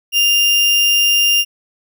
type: tone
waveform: 35% pulse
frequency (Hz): 2800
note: F7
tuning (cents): +4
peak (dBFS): -9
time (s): 0.12-1.45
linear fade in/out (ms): 50
effects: none